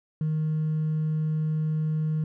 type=tone with hard clipping; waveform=triangle; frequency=155.56 Hz; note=D#3; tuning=in tune; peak=-23 dBFS; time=0.21-2.24 s; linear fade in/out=2 ms; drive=2 dB; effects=none